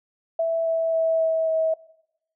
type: tone with pitch steps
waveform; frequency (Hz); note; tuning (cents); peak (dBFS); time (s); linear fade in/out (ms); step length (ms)
sine; 659 / 654.8 / 650.7 / 646.6 / 642.5; E5 / E5 / E5 / E5 / E5; -1 / -12 / -23 / -34 / -45; -19; 0.39-1.74; 5; 270
effects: noise-tail reverb RT60 0.8 s tail -19 dB re dry